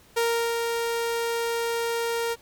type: tone with ADSR envelope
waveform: sawtooth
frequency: 465 Hz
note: A#4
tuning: 4 cents flat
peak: -17 dBFS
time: 0.16-2.36 s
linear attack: 15 ms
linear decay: 370 ms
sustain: -4 dB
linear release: 36 ms
effects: pink hiss -55 dBFS RMS until 2.41 s